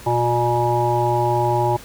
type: harmonic tone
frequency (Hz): 120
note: B2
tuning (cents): -49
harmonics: 1 / 3 / 5 / 7 / 8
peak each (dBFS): -22 / -22 / -25 / -20 / -25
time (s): 0.06-1.77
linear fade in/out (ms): 10
effects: pink hiss -40 dBFS RMS until 1.84 s